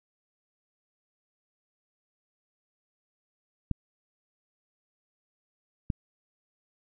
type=clicks; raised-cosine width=5 ms; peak=-15 dBFS; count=2; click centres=3.713 / 5.902 s; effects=none